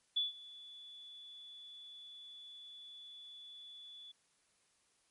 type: tone with ADSR envelope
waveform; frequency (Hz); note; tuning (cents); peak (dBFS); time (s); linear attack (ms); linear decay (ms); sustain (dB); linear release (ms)
sine; 3445; A7; -37; -29; 0.16-4.12; 11; 150; -21; 9
effects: white hiss -74 dBFS RMS until 5.1 s + MP3 48 kbps